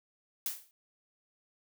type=noise with exponential decay; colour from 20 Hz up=blue; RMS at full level=-31 dBFS; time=0.46-0.71 s; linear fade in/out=1 ms; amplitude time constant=53 ms; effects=none